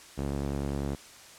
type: tone with band-pass filter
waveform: sawtooth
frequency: 70.1 Hz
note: C#2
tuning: 20 cents sharp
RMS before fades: -32 dBFS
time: 0.17-0.96 s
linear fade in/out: 20 ms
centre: 290 Hz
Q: 0.61
effects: white hiss -50 dBFS RMS until 1.38 s + low-pass 9000 Hz 12 dB/octave